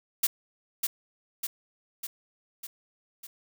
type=noise with echo; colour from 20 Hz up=blue; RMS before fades=-24 dBFS; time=0.23-0.27 s; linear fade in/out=5 ms; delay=600 ms; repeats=5; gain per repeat=-4 dB; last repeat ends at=3.27 s; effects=none